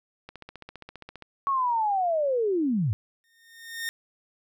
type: click train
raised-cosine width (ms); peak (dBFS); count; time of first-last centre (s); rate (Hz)
0.3; -25; 15; 0.29-1.223; 15
type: linear sweep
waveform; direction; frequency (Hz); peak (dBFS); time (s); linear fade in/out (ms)
sine; down; 1122 to 92; -22; 1.47-2.93; 0
type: tone with exponential growth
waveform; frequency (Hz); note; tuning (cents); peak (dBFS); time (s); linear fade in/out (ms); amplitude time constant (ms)
sawtooth; 1834; A#6; -29; -24; 3.24-3.89; 0; 140
effects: none